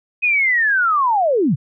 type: linear sweep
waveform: sine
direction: down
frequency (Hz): 2531 to 107.8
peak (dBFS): -13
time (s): 0.22-1.56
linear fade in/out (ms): 20
effects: none